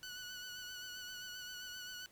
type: tone with vibrato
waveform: 15% pulse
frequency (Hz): 1480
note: F#6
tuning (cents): 0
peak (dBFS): -39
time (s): 0.03-2.06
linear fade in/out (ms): 0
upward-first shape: sine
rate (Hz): 7.6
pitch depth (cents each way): 28
effects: pink hiss -66 dBFS RMS until 2.11 s